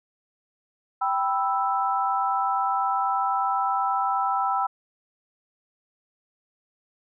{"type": "chord", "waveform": "sine", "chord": "E minor", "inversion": "first", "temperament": "equal", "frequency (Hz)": [784, 987.8, 1318.5], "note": ["G5", "B5", "E6"], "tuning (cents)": [0, 0, 0], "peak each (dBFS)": [-25, -27, -26], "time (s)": [1.01, 4.67], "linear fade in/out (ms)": 10, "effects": []}